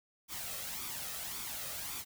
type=noise with flanger; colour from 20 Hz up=white; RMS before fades=-41 dBFS; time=0.28-2.05 s; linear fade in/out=50 ms; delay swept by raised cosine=0.85 to 1.6 ms; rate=1.8 Hz; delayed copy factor=+0.55; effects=none